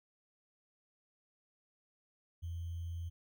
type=tone with sample-and-hold; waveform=sine; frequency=84.8 Hz; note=E2; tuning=50 cents sharp; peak=-38 dBFS; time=2.42-3.1 s; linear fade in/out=20 ms; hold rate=3150 Hz; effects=none